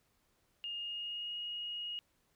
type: tone with pitch glide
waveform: sine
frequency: 2835 to 2878 Hz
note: F7 to F#7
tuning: +25 to -49 cents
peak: -38 dBFS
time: 0.64-1.99 s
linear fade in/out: 0 ms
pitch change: +26 cents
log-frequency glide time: 0.74-1.36 s
effects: pink hiss -75 dBFS RMS until 2.35 s